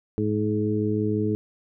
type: harmonic tone with a mistuned harmonic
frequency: 106.1 Hz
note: G#2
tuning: 38 cents sharp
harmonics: 1 / 2 / 3 / 4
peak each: -27 / -27 / -27 / -27 dBFS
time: 0.18-1.35 s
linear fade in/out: 0 ms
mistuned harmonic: 1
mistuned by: +19 cents
effects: none